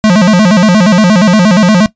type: tone with vibrato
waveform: square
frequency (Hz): 196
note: G3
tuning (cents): 0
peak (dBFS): -4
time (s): 0.04-1.86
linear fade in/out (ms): 0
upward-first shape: square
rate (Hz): 8.5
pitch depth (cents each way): 170
effects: noise-tail reverb RT60 0.1 s tail -17 dB re dry + resampled to 16000 Hz